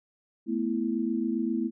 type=chord; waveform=sine; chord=A suspended second; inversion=none; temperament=just; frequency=220 / 247.5 / 330 Hz; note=A3 / B3 / E4; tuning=0 / +4 / +2 cents; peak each=-30 dBFS; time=0.46-1.71 s; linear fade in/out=50 ms; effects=none